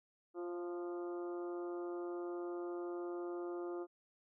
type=harmonic tone with a mistuned harmonic; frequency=174.61 Hz; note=F3; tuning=in tune; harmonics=2 / 3 / 4 / 5 / 6 / 7 / 8; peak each=-40 / -51 / -52 / -58 / -60 / -55 / -63 dBFS; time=0.34-3.87 s; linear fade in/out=50 ms; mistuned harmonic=3; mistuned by=+19 cents; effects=none